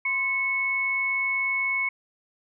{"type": "tone pair together", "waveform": "sine", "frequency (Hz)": [1039, 2202], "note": ["C6", "C#7"], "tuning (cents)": [-12, -12], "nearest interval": "octave + minor second", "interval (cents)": 1300, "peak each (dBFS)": [-34, -23], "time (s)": [0.05, 1.89], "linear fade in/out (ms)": 5, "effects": []}